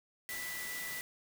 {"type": "tone in noise", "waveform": "sine", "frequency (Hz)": 1975.5, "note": "B6", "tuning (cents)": 0, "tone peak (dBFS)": -41, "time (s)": [0.29, 1.01], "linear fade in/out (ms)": 0, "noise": "white", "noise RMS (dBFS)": -43, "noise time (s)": [0.29, 1.01], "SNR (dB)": -1, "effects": []}